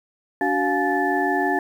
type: tone cluster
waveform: sine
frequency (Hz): 288.9 / 375 / 707 / 847 / 1751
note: D4 / F#4 / F5 / G#5 / A6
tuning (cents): -28 / +23 / +21 / +34 / -9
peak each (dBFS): -25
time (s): 0.41-1.59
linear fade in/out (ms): 2
effects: 8-bit